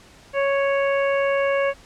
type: harmonic tone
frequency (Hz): 554.4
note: C#5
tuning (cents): 0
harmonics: 1 / 2 / 3 / 4 / 5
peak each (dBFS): -19 / -28 / -29 / -30 / -34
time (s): 0.33-1.74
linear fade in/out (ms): 50
effects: pink hiss -49 dBFS RMS until 1.85 s + low-pass 8000 Hz 12 dB/octave